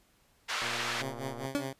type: band-pass noise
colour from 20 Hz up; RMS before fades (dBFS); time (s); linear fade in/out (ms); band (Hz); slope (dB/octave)
pink; -34; 0.48-1.03; 20; 1100 to 4400; 12
type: click train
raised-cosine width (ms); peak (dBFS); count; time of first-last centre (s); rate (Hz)
1; -29; 100; 0.62-1.459; 118
type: tone with tremolo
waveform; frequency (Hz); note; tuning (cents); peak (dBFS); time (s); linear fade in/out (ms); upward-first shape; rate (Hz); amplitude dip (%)
10% pulse; 134.1; C3; +43; -26; 1.01-1.73; 2; sine; 5; 80
type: tone with exponential decay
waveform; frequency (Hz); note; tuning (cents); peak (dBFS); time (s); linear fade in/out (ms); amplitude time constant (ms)
30% pulse; 285.5; D4; -49; -22; 1.55-1.75; 0; 42
effects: pink hiss -67 dBFS RMS until 1.79 s + resampled to 32000 Hz